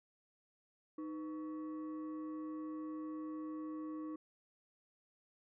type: tone with frequency modulation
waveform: sine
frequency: 310 Hz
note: D#4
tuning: 6 cents flat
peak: -40 dBFS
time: 0.98-4.16 s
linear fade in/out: 5 ms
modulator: 811 Hz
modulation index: 0.43
effects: tanh soft clip ceiling -36 dBFS